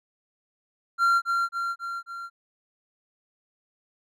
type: tone with echo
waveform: triangle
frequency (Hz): 1377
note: F6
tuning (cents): -25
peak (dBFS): -16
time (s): 0.98-1.22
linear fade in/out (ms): 50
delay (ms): 270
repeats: 4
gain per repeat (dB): -4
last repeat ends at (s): 2.3
effects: none